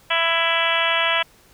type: harmonic tone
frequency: 332 Hz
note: E4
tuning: 12 cents sharp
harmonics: 2 / 3 / 4 / 5 / 6 / 7 / 8 / 9 / 10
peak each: -26 / -26 / -26 / -26 / -26 / -26 / -26 / -26 / -26 dBFS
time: 0.1-1.23 s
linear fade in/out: 10 ms
effects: pink hiss -53 dBFS RMS until 1.53 s